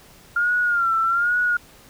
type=tone with vibrato; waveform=sine; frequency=1396.9 Hz; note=F6; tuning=in tune; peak=-17 dBFS; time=0.36-1.57 s; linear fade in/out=5 ms; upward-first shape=sine; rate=1.2 Hz; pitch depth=80 cents each way; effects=pink hiss -49 dBFS RMS until 1.89 s